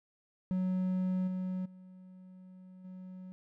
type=tone with level steps; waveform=triangle; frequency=185 Hz; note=F#3; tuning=in tune; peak=-27 / -31 / -48 / -42 dBFS; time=0.51-3.32 s; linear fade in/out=0 ms; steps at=1.27 / 1.65 / 2.84 s; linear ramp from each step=10 ms; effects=none